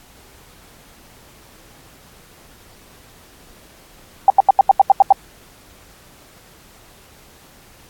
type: tone bursts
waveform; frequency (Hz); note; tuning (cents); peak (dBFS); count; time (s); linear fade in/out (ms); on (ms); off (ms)
sine; 784; G5; 0; -4; 9; 4.28-5.125; 2; 21; 82
effects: pink hiss -47 dBFS RMS until 7.89 s + AAC 64 kbps